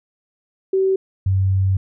sine tone pair in turn, 382.5 / 95.62 Hz, G4 / G2, -42 / -43 cents, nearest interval 2 octaves, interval 2401 cents, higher first, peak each -14 dBFS, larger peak neither, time 0.73-0.96 / 1.26-1.77 s, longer second, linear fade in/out 5 ms, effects none

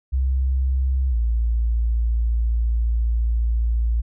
sine tone with pitch glide, 65.41 to 57.27 Hz, C2 to A#1, 0 to -30 cents, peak -17 dBFS, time 0.12-4.02 s, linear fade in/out 20 ms, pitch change -230 cents, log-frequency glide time 1.1-1.15 s, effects none

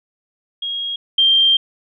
sine tone pair in turn, 3276 / 3172 Hz, G#7 / G7, -24 / +20 cents, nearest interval minor second, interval 56 cents, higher first, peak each -21 / -10 dBFS, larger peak second, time 0.62-0.96 / 1.18-1.57 s, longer second, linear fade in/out 5 ms, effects none

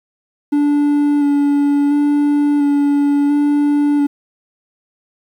triangle tone with vibrato, 288.5 Hz, D4, 31 cents flat, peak -9 dBFS, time 0.52-4.07 s, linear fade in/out 10 ms, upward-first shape square, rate 0.72 Hz, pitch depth 14 cents each way, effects 8-bit

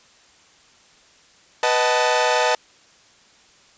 sawtooth chord, B dominant seventh, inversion none, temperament equal with one note detuned, 493.9 / 622.3 / 753.4 / 880 Hz, B4 / D#5 / F#5 / A5, 0 / 0 / +31 / 0 cents, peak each -18 / -18 / -22 / -17 dBFS, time 1.63-2.55 s, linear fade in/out 2 ms, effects white hiss -53 dBFS RMS until 3.77 s + resampled to 16000 Hz

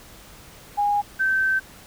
sine tone pair in turn, 820 / 1548 Hz, G#5 / G6, -22 / -22 cents, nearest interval major seventh, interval 1100 cents, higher second, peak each -18 dBFS, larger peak neither, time 0.77-1.02 / 1.19-1.6 s, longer second, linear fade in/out 20 ms, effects pink hiss -46 dBFS RMS until 1.86 s

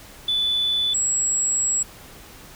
sine tone pair in turn, 3482 / 7714 Hz, A7 / B8, -19 / -42 cents, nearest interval octave + major second, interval 1377 cents, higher second, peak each -18 dBFS, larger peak neither, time 0.28-0.94 / 0.94-1.83 s, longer second, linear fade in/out 5 ms, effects tanh soft clip ceiling -14 dBFS + pink hiss -44 dBFS RMS until 2.55 s

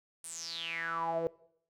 sawtooth tone with band-pass filter sweep, 166.2 Hz, E3, 15 cents sharp, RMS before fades -36 dBFS, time 0.24-1.27 s, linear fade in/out 0 ms, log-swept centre 9700 to 490 Hz, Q 9.5, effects noise-tail reverb RT60 0.7 s tail -22 dB re dry

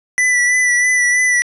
square tone with vibrato, 1977 Hz, B6, 1 cent sharp, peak -12 dBFS, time 0.18-1.42 s, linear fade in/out 0 ms, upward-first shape sine, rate 3.1 Hz, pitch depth 25 cents each way, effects resampled to 24000 Hz + 9-bit

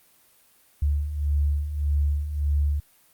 sine beating tone pair, 71.5 / 73.2 Hz, D2 / D2, -46 / -5 cents, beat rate 1.7 Hz, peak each -28 / -22 dBFS, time 0.82-2.8 s, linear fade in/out 5 ms, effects white hiss -59 dBFS RMS until 3.13 s + Opus 32 kbps

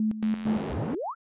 sine tone with tremolo, 216.5 Hz, A3, 28 cents flat, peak -22 dBFS, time 0-0.64 s, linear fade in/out 2 ms, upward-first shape square, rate 4.4 Hz, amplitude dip 70%
click train, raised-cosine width 0.3 ms, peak -27 dBFS, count 46, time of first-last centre 0.23-0.73 s, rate 90 Hz
white band-pass noise, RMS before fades -33 dBFS, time 0.46-0.95 s, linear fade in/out 5 ms, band 130 to 420 Hz, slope 12 dB/octave
sine exponential sweep, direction up, 49 to 1448 Hz, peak -29 dBFS, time 0.69-1.15 s, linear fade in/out 50 ms
effects resampled to 8000 Hz

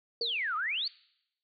sine exponential two-way sweep, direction down then up, 4690 to 1196 to 4690 Hz, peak -29 dBFS, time 0.21-0.88 s, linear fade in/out 5 ms, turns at 0.56 s
sine tone with exponential decay, 466.2 Hz, A#4, in tune, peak -31 dBFS, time 0.21-0.38 s, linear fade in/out 2 ms, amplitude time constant 35 ms
effects noise-tail reverb RT60 0.8 s tail -23 dB re dry + MP3 96 kbps

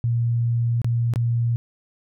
sine tone with dropouts, 117.8 Hz, A#2, 19 cents sharp, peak -18 dBFS, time 0.04-1.56 s, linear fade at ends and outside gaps 0 ms, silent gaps 0.817-0.845 / 1.137-1.159 s, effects none

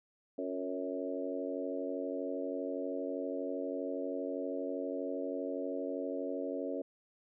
harmonic tone with a mistuned harmonic, 92.5 Hz, F#2, in tune, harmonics 3 / 4 / 5 / 6 / 7, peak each -39 / -43 / -41 / -40 / -44 dBFS, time 0.38-6.82 s, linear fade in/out 5 ms, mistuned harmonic 4, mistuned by -44 cents, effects none

